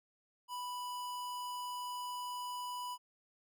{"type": "tone", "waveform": "square", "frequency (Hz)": 987.8, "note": "B5", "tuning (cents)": 0, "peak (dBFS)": -40, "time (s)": [0.48, 2.98], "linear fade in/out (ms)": 50, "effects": []}